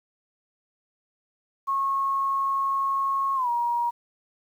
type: tone with pitch glide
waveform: sine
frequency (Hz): 1092 to 950.6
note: C#6 to A#5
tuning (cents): -26 to +34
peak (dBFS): -22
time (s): 1.67-3.91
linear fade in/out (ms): 20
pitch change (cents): -240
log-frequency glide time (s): 3.35-3.49
effects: 9-bit